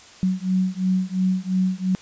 sine beating tone pair, 184.7 / 187.6 Hz, F#3 / F#3, -3 / +24 cents, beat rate 2.9 Hz, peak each -22 dBFS, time 0.23-1.95 s, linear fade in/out 0 ms, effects white hiss -46 dBFS RMS until 2.01 s + resampled to 16000 Hz

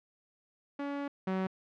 sawtooth tone pair in turn, 283.3 / 188.64 Hz, C#4 / F#3, +38 / +34 cents, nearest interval perfect fifth, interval 704 cents, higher first, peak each -30 / -26 dBFS, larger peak second, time 0.79-1.08 / 1.27-1.47 s, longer first, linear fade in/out 5 ms, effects low-pass 2000 Hz 12 dB/octave

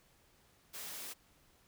white high-pass noise, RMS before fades -45 dBFS, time 0.73-1.14 s, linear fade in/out 20 ms, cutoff 170 Hz, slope 12 dB/octave, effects pink hiss -68 dBFS RMS until 1.67 s

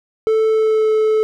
triangle tone with pitch glide, 440 to 434.4 Hz, A4 to A4, 0 to -22 cents, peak -10 dBFS, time 0.27-1.23 s, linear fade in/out 0 ms, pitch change -22 cents, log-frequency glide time 0.47-0.91 s, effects none

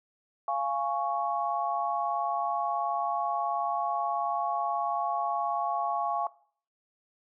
sine chord, Db major, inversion first, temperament just, 693 / 831.5 / 1108.7 Hz, F5 / Ab5 / Db6, -14 / +2 / 0 cents, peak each -31 dBFS, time 0.48-6.27 s, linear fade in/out 2 ms, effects noise-tail reverb RT60 0.5 s tail -20 dB re dry

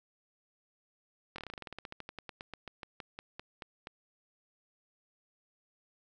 slowing click train, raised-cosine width 0.3 ms, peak -26 dBFS, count 27, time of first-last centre 1.36-3.871 s, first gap 23 ms, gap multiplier 1.1, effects none

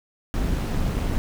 brown noise with amplitude modulation, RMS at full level -21 dBFS, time 0.34-1.18 s, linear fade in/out 0 ms, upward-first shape sine, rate 210 Hz, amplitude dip 60%, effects none

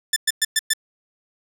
10% pulse tone bursts, 1763 Hz, A6, 3 cents sharp, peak -7 dBFS, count 5, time 0.13-0.735 s, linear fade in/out 5 ms, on 33 ms, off 110 ms, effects none

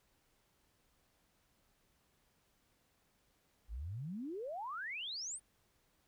sine exponential sweep, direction up, 48.52 to 9350 Hz, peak -40 dBFS, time 3.68-5.4 s, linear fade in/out 50 ms, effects pink hiss -75 dBFS RMS until 6.07 s

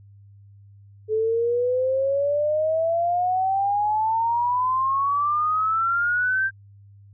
sine exponential sweep, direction up, 430 to 1584 Hz, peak -19 dBFS, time 1.08-6.51 s, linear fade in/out 50 ms, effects added 100 Hz sine -46 dBFS peak until 7.13 s

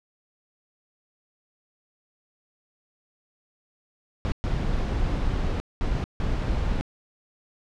brown noise bursts at uneven times, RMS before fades -25 dBFS, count 4, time 4.25-4.32 / 4.44-5.6 / 5.81-6.04 / 6.2-6.81 s, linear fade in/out 0 ms, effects low-pass 5000 Hz 12 dB/octave

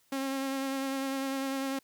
sawtooth tone with vibrato, 270 Hz, C#4, 45 cents flat, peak -27 dBFS, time 0.12-1.79 s, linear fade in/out 5 ms, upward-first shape sine, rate 10 Hz, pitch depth 21 cents each way, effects white hiss -68 dBFS RMS until 1.83 s

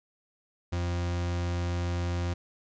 40% pulse tone, 87.31 Hz, F2, in tune, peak -27 dBFS, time 0.72-2.34 s, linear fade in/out 10 ms, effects resampled to 16000 Hz + 11-bit

